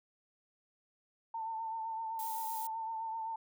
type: tone with vibrato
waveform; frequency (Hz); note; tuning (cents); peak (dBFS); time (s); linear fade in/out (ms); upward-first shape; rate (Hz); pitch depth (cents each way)
sine; 896; A5; +31; -36; 1.34-3.36; 5; triangle; 7.8; 41
type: noise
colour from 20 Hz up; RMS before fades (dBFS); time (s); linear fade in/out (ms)
violet; -44; 2.19-2.67; 2
effects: none